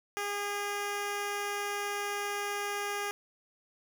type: tone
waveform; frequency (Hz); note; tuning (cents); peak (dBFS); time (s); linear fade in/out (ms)
10% pulse; 407.7; G#4; -32; -24; 0.17-3.11; 0
effects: none